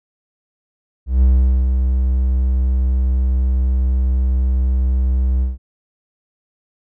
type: tone with ADSR envelope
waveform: triangle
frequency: 64 Hz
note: C2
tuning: 38 cents flat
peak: -6 dBFS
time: 1.06-5.58 s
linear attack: 160 ms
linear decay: 430 ms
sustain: -5 dB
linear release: 160 ms
effects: none